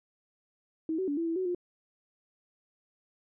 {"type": "tone with pitch steps", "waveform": "sine", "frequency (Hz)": [320.2, 377.6, 287.6, 333.2, 329.8, 372.9, 354.4], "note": ["D#4", "F#4", "D4", "E4", "E4", "F#4", "F4"], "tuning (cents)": [50, 35, -36, 19, 1, 14, 25], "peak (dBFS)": -28, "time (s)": [0.89, 1.548], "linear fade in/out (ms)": 2, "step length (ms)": 94, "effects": []}